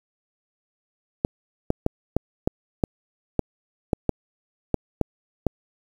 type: clicks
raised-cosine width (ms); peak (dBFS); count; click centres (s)
2; -6; 12; 1.249 / 1.704 / 1.864 / 2.166 / 2.475 / 2.838 / 3.393 / 3.932 / 4.093 / 4.743 / 5.013 / 5.467
effects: 7-bit